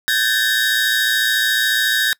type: tone cluster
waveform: 45% pulse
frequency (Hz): 1543 / 1663 / 1777 / 3776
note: G6 / G#6 / A6 / A#7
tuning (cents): -28 / +2 / +17 / +22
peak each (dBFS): -21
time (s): 0.08-2.13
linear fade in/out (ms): 0
effects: noise-tail reverb RT60 0.1 s tail -24 dB re dry